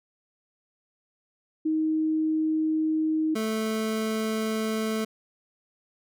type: tone pair in turn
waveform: sine / 25% pulse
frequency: 314.1 / 219.4 Hz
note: D#4 / A3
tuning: +16 / -5 cents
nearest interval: tritone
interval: 621 cents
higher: first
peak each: -22 dBFS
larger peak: neither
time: 1.65-3.35 / 3.35-5.05 s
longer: neither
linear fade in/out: 10 ms
effects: none